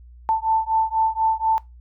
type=beating tone pair; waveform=sine; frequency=885 / 889.1 Hz; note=A5 / A5; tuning=+10 / +18 cents; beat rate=4.1 Hz; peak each=-21 dBFS; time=0.29-1.58 s; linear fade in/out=0 ms; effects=noise-tail reverb RT60 0.2 s tail -20 dB re dry + added 60 Hz sine -42 dBFS peak until 1.8 s